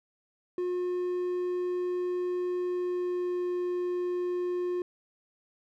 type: tone with pitch glide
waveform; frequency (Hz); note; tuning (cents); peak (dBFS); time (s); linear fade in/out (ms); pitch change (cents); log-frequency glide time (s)
triangle; 359 to 356.9; F4 to F4; +48 to +38; -26; 0.58-4.82; 2; -10; 2.6-3.5
effects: none